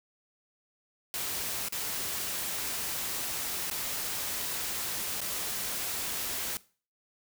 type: noise with dropouts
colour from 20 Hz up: white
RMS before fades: -34 dBFS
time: 1.14-6.57 s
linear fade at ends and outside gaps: 0 ms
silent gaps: 1.685-1.724 / 3.7-3.712 / 5.205-5.215 s
effects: noise-tail reverb RT60 0.4 s tail -20 dB re dry